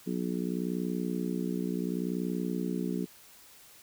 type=harmonic tone; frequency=60.7 Hz; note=B1; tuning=29 cents flat; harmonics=3 / 4 / 5 / 6 / 7; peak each=-33 / -35 / -37 / -39 / -40 dBFS; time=0.06-3.06 s; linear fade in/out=20 ms; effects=white hiss -55 dBFS RMS until 3.82 s